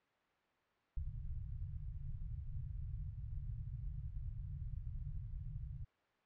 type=low-pass noise; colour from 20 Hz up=pink; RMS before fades=-44 dBFS; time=0.97-5.85 s; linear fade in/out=5 ms; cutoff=150 Hz; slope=96 dB/octave; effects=white hiss -75 dBFS RMS until 6.25 s + low-pass 2000 Hz 12 dB/octave